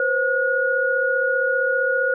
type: tone cluster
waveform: sine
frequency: 494.8 / 530 / 1446 Hz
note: B4 / C5 / F#6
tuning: +3 / +22 / -40 cents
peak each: -25 / -22 / -20 dBFS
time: 0-2.14 s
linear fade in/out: 2 ms
effects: none